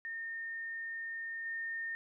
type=tone with level steps; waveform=sine; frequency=1825 Hz; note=A#6; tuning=37 cents flat; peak=-38 / -36 dBFS; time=0.05-1.95 s; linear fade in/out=0 ms; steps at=1.45 s; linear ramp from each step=10 ms; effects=none